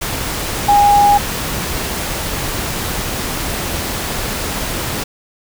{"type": "tone in noise", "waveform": "sine", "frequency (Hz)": 817, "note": "G#5", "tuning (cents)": -29, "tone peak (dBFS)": -7, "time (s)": [0.68, 1.18], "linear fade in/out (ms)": 10, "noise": "pink", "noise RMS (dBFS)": -21, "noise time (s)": [0.01, 5.04], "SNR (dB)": 11, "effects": []}